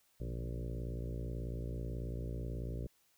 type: harmonic tone with a mistuned harmonic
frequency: 58.27 Hz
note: A#1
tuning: in tune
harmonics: 1 / 2 / 3 / 4 / 5 / 6 / 7 / 8 / 9 / 10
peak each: -40 / -42 / -49 / -52 / -52 / -52 / -52 / -54 / -56 / -57 dBFS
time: 0.2-2.87 s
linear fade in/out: 5 ms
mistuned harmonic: 2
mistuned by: +89 cents
effects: white hiss -72 dBFS RMS until 3.17 s